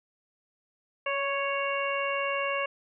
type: harmonic tone with a mistuned harmonic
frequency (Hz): 554.4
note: C#5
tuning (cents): 0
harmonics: 1 / 2 / 3 / 4 / 5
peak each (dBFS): -31 / -32 / -37 / -35 / -34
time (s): 1.06-2.66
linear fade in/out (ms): 5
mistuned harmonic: 1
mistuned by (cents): +17
effects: none